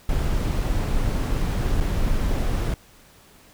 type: noise with dropouts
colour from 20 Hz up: brown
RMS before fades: -22 dBFS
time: 0.09-2.74 s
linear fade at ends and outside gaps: 2 ms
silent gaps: 1.803-1.807 s
effects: pink hiss -52 dBFS RMS until 3.53 s